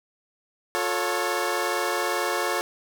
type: chord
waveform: 15% pulse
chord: F augmented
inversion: none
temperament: equal with one note detuned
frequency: 355.5 / 440 / 554.4 Hz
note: F4 / A4 / C#5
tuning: +31 / 0 / 0 cents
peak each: -22 dBFS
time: 0.75-2.61 s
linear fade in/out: 0 ms
effects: none